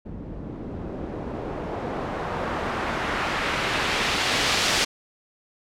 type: noise with low-pass filter sweep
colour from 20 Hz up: white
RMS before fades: -27 dBFS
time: 0.05-4.85 s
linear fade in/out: 10 ms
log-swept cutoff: 220 to 5100 Hz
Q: 0.84
effects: none